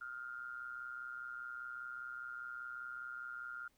sine tone with amplitude modulation, 1403 Hz, F6, 8 cents sharp, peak -40 dBFS, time 0.01-3.68 s, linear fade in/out 5 ms, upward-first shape sine, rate 125 Hz, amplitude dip 70%, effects pink hiss -75 dBFS RMS until 3.77 s

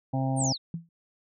harmonic tone, 132.8 Hz, C3, 26 cents sharp, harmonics 1 / 2 / 4 / 5 / 6 / 7, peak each -27 / -30 / -39 / -37 / -34 / -46 dBFS, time 0.13-0.53 s, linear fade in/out 10 ms
sine linear sweep, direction down, 9330 to 3540 Hz, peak -27 dBFS, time 0.36-0.58 s, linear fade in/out 50 ms
sine tone with exponential decay, 167.1 Hz, E3, 24 cents sharp, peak -27 dBFS, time 0.74-0.89 s, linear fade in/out 2 ms, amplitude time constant 32 ms
effects none

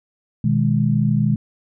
sine chord, G# minor, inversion first, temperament equal with one note detuned, 123.11 / 155.56 / 207.7 Hz, B2 / D#3 / G#3, -5 / 0 / 0 cents, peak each -19 dBFS, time 0.44-1.36 s, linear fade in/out 5 ms, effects none

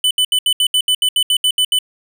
square tone bursts, 3000 Hz, F#7, 23 cents sharp, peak -12 dBFS, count 13, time 0.04-1.788 s, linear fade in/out 2 ms, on 68 ms, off 72 ms, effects none

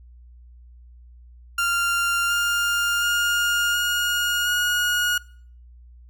30% pulse tone with pitch steps, 1392 / 1404.9 / 1418 / 1431.1 / 1444.4 Hz, F6 / F6 / F6 / F6 / F#6, -6 / +10 / +26 / +42 / -42 cents, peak -17 dBFS, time 1.58-5.18 s, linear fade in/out 5 ms, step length 720 ms, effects noise-tail reverb RT60 0.5 s tail -22 dB re dry + added 60 Hz sine -44 dBFS peak until 6.09 s

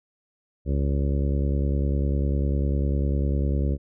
harmonic tone, 70 Hz, C#2, 18 cents sharp, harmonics 1 / 2 / 3 / 4 / 5 / 6 / 7 / 8, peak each -22 / -28 / -32 / -34 / -36 / -38 / -39 / -40 dBFS, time 0.65-3.78 s, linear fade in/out 50 ms, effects none

